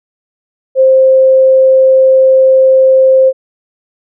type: tone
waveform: sine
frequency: 526 Hz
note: C5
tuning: 9 cents sharp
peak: -3 dBFS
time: 0.75-3.33 s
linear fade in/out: 50 ms
effects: none